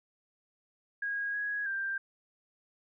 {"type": "tone with pitch steps", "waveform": "sine", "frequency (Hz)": [1640, 1662, 1582], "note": ["G#6", "G#6", "G6"], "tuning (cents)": [-22, 1, 15], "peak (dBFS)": -31, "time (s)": [1.02, 1.98], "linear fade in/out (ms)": 5, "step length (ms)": 320, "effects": []}